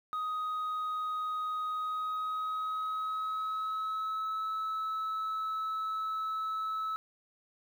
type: tone with pitch glide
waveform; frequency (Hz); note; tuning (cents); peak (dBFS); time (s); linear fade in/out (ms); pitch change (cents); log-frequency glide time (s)
sine; 1252 to 1300.7; D#6 to E6; +10 to -24; -29; 0.13-6.96; 0; +66; 1.68-4.47
effects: tanh soft clip ceiling -31 dBFS + 10-bit